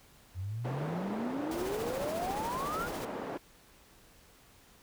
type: exponential sweep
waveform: sine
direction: up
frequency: 87.31 to 1483 Hz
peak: -34 dBFS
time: 0.34-2.89 s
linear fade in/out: 50 ms
type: band-pass noise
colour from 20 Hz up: white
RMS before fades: -39 dBFS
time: 0.64-3.38 s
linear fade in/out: 10 ms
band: 200 to 650 Hz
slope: 12 dB/octave
type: noise with tremolo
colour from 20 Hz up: pink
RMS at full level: -42 dBFS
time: 1.51-3.05 s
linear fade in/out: 2 ms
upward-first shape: sine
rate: 14 Hz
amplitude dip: 45%
effects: pink hiss -60 dBFS RMS until 4.82 s